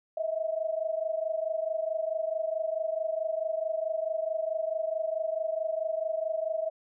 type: tone pair together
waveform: sine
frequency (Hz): 634.7 / 659.3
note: D#5 / E5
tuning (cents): +34 / 0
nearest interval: minor second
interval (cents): 66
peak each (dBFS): -30 / -32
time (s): 0.17-6.7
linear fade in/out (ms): 5
effects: none